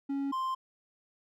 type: tone pair in turn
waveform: triangle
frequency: 277.2 / 1046.6 Hz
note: C#4 / C6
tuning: 0 / 0 cents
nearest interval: octave + major seventh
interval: 2300 cents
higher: second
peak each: -28 dBFS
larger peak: neither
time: 0.09-0.32 / 0.32-0.55 s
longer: neither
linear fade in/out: 10 ms
effects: none